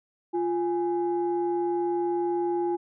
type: tone pair together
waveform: sine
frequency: 349 / 829 Hz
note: F4 / G#5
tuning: -1 / -3 cents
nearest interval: octave + minor third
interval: 1498 cents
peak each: -24 / -30 dBFS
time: 0.33-2.77 s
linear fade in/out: 20 ms
effects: tanh soft clip ceiling -17 dBFS